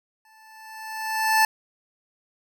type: tone with exponential growth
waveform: 25% pulse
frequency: 878 Hz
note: A5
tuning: 4 cents flat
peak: -11 dBFS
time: 0.25-1.45 s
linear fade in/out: 2 ms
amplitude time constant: 260 ms
effects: none